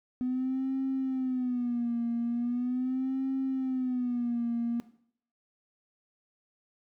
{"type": "tone with vibrato", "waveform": "triangle", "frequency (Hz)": 250, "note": "B3", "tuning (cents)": 21, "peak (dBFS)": -24, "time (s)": [0.21, 4.8], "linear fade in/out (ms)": 0, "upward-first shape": "sine", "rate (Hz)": 0.4, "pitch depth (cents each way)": 110, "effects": ["noise-tail reverb RT60 0.6 s tail -18 dB re dry", "tanh soft clip ceiling -25 dBFS"]}